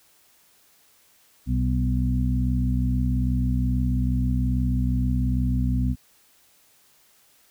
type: harmonic tone with a mistuned harmonic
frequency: 62.4 Hz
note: B1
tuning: 19 cents sharp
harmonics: 1 / 2 / 3 / 4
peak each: -23 / -25 / -31 / -27 dBFS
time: 1.46-5.96 s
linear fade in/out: 50 ms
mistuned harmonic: 3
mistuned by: +35 cents
effects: white hiss -59 dBFS RMS until 7.5 s